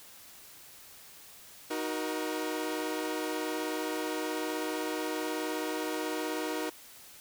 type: chord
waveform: sawtooth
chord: D# minor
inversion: none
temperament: equal with one note detuned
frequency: 311.1 / 370 / 474.6 Hz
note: D#4 / F#4 / A#4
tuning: 0 / 0 / +31 cents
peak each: -31 / -34 / -33 dBFS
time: 1.7-6.7 s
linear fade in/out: 10 ms
effects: white hiss -52 dBFS RMS until 7.2 s